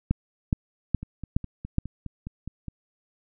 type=two click trains; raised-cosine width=5 ms; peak=-22 / -9 dBFS; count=9 / 5; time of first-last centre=1.03-2.683 / 0.11-1.784 s; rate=4.84 / 2.39 Hz; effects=none